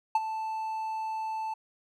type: tone with ADSR envelope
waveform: triangle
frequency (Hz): 880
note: A5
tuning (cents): 0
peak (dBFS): -17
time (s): 0.15-1.54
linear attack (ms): 4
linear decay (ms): 33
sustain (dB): -12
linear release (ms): 7
effects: none